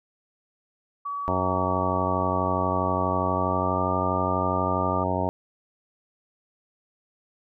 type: tone with pitch glide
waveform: sine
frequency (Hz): 1138 to 1190.4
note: C#6 to D6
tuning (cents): +45 to +23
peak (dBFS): -28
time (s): 1.05-5.04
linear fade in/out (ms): 10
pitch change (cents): +78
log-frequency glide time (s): 3.3-3.87
type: harmonic tone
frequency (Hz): 92.3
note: F#2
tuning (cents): -4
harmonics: 1 / 2 / 3 / 4 / 5 / 6 / 7 / 8 / 9 / 10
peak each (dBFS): -30 / -32 / -32 / -34 / -35 / -33 / -30 / -35 / -34 / -30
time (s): 1.28-5.29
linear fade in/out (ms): 0
effects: none